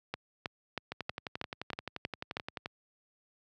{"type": "two click trains", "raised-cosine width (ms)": 0.3, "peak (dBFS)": [-18, -21], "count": [8, 21], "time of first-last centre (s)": [[0.14, 2.369], [0.92, 2.659]], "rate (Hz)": [3.14, 11.5], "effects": ["high-pass 80 Hz 12 dB/octave"]}